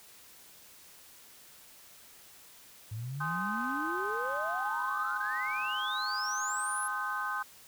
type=exponential sweep; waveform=sine; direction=up; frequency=103.83 to 11300 Hz; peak=-35 dBFS; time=2.91-6.88 s; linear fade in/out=10 ms
type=chord; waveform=sine; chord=Ab major seventh; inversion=none; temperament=equal with one note detuned; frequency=830.6 / 1046.5 / 1244.5 / 1533.1 Hz; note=Ab5 / C6 / Eb6 / G6; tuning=0 / 0 / 0 / -39 cents; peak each=-40 / -37 / -36 / -35 dBFS; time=3.2-7.43 s; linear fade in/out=10 ms
effects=tanh soft clip ceiling -22 dBFS + white hiss -55 dBFS RMS until 7.67 s